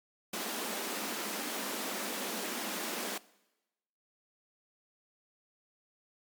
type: high-pass noise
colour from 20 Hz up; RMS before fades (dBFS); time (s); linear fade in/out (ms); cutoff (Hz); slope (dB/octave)
pink; -37; 0.33-3.18; 5; 190; 96
effects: noise-tail reverb RT60 1.0 s tail -21 dB re dry + MP3 96 kbps